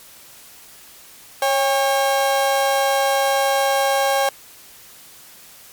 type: tone pair together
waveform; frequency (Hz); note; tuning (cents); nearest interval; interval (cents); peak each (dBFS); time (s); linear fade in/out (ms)
35% pulse; 550 / 804.3; C#5 / G5; -14 / +44; perfect fifth; 658; -17; 1.42-4.29; 2
effects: white hiss -44 dBFS RMS until 5.72 s + MP3 96 kbps